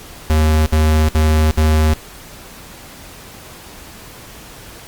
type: tone bursts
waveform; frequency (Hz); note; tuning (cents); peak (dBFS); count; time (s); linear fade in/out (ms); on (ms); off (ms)
square; 77.8; D#2; 0; -11; 4; 0.3-1.935; 0; 360; 65
effects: pink hiss -37 dBFS RMS until 4.87 s + Opus 48 kbps